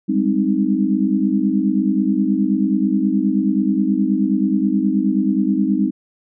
sine chord, Ab major seventh, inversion third, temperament equal with one note detuned, 196 / 205.4 / 261.6 / 311.1 Hz, G3 / Ab3 / C4 / Eb4, 0 / -19 / 0 / 0 cents, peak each -20 dBFS, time 0.08-5.91 s, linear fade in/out 20 ms, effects none

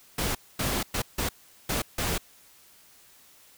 pink noise bursts at uneven times, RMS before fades -28 dBFS, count 6, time 0.18-0.35 / 0.59-0.83 / 0.94-1.02 / 1.18-1.29 / 1.69-1.82 / 1.98-2.18 s, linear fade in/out 5 ms, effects white hiss -56 dBFS RMS until 3.57 s

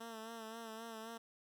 10% pulse tone with vibrato, 225.2 Hz, A3, 40 cents sharp, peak -38 dBFS, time 0-1.18 s, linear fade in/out 10 ms, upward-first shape sine, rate 3.8 Hz, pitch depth 45 cents each way, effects none

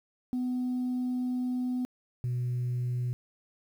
sine tone pair in turn, 250.5 / 123.53 Hz, B3 / B2, +25 / +1 cents, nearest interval octave, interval 1224 cents, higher first, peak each -26 dBFS, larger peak neither, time 0.33-1.85 / 2.24-3.13 s, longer first, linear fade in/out 0 ms, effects tanh soft clip ceiling -26 dBFS + 10-bit

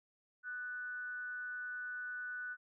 sine tone with amplitude modulation, 1485 Hz, F#6, 6 cents sharp, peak -38 dBFS, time 0.43-2.57 s, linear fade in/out 50 ms, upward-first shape sine, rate 261 Hz, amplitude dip 40%, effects none

